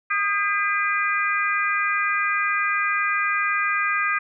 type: harmonic tone with a mistuned harmonic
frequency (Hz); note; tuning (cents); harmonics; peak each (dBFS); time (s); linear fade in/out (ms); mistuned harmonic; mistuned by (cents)
402; G4; +44; 3 / 4 / 5 / 6; -24 / -25 / -26 / -27; 0.1-4.19; 10; 3; +42
effects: none